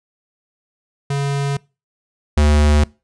square tone pair in turn, 140.4 / 74.37 Hz, C#3 / D2, +22 / +22 cents, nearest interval major seventh, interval 1100 cents, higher first, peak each -18 / -11 dBFS, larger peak second, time 1.1-1.57 / 2.37-2.84 s, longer neither, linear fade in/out 5 ms, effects noise-tail reverb RT60 0.3 s tail -24 dB re dry + resampled to 22050 Hz

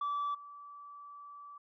sine tone with level steps, 1156 Hz, D6, 28 cents flat, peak -30 / -47 dBFS, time 0.01-1.58 s, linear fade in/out 5 ms, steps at 0.34 s, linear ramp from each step 10 ms, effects tanh soft clip ceiling -30 dBFS

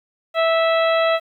harmonic tone, 656 Hz, E5, 9 cents flat, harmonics 1 / 2 / 3 / 4 / 5 / 6, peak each -16 / -22 / -26 / -28 / -30 / -32 dBFS, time 0.34-1.2 s, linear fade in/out 50 ms, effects 9-bit

